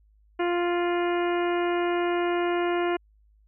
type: harmonic tone with a mistuned harmonic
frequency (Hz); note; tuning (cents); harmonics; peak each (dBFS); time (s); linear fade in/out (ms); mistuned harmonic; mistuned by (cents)
349.2; F4; 0; 1 / 2 / 3 / 4 / 5 / 6 / 7 / 8; -24 / -30 / -34 / -36 / -38 / -40 / -41 / -42; 0.39-2.97; 10; 8; +43
effects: added 52 Hz sine -57 dBFS peak until 3.47 s